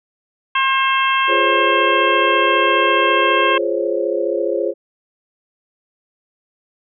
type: harmonic tone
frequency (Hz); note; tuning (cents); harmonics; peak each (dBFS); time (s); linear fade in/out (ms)
534; C5; +35; 2 / 3 / 4 / 5 / 6; -16 / -21 / -24 / -21 / -24; 0.55-3.58; 5
type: chord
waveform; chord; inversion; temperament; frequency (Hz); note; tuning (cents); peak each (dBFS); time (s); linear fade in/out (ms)
sine; Db major seventh; first; just; 346.5 / 415.8 / 519.7 / 554.4; F4 / Ab4 / C5 / Db5; -14 / +2 / -12 / 0; -22; 1.27-4.74; 50
effects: none